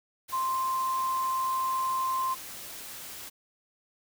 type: tone in noise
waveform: sine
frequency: 1046.5 Hz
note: C6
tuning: in tune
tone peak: -26 dBFS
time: 0.32-2.35 s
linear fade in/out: 20 ms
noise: white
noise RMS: -42 dBFS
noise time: 0.28-3.3 s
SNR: +13 dB
effects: none